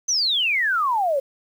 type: exponential sweep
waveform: sine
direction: down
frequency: 6272 to 526 Hz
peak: -18 dBFS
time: 0.08-1.2 s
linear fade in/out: 10 ms
effects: 8-bit